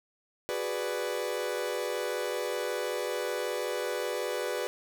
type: chord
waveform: 40% pulse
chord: G# half-diminished seventh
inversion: third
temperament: equal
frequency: 370 / 415.3 / 493.9 / 587.3 Hz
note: F#4 / G#4 / B4 / D5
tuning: 0 / 0 / 0 / 0 cents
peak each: -37 / -36 / -33 / -36 dBFS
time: 0.49-4.67 s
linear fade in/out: 0 ms
effects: none